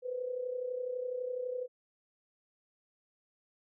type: tone with amplitude modulation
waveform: sine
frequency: 501 Hz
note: B4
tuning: 25 cents sharp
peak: -31 dBFS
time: 0.02-1.68 s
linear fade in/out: 50 ms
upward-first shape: sine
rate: 32 Hz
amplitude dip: 65%
effects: none